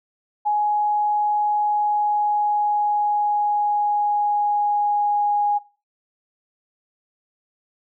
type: tone with pitch glide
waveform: sine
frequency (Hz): 836 to 825.4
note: G#5 to G#5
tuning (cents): +11 to -11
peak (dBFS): -17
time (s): 0.45-5.59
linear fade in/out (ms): 20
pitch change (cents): -22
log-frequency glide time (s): 1.52-5.46
effects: noise-tail reverb RT60 0.3 s tail -17 dB re dry